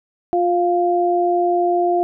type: tone pair together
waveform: sine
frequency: 353.2 / 698.5 Hz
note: F4 / F5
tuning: +20 / 0 cents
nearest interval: octave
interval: 1180 cents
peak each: -17 dBFS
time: 0.33-2.03 s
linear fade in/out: 0 ms
effects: none